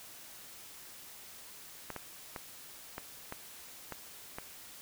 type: clicks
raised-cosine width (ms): 0.5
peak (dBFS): -24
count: 7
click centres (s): 1.903 / 1.963 / 2.362 / 2.981 / 3.324 / 3.923 / 4.385
effects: white hiss -51 dBFS RMS until 4.81 s